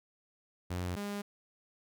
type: tone pair in turn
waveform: sawtooth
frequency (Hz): 89.6 / 203.4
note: F2 / G#3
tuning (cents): +45 / -36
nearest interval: octave + major second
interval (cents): 1419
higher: second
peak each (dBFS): -30 / -32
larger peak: first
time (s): 0.7-0.96 / 0.96-1.22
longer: neither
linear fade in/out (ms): 10
effects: none